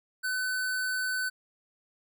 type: tone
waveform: square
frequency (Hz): 1510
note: F#6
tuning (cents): +35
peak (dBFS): -29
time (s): 0.23-1.3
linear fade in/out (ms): 20
effects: none